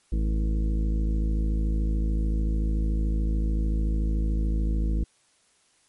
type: harmonic tone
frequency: 53.6 Hz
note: A1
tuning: 45 cents flat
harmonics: 1 / 2 / 3 / 4 / 5 / 6 / 8 / 9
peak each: -22 / -39 / -35 / -35 / -42 / -37 / -49 / -47 dBFS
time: 0.12-5.04 s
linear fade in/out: 5 ms
effects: white hiss -64 dBFS RMS until 5.88 s + MP3 48 kbps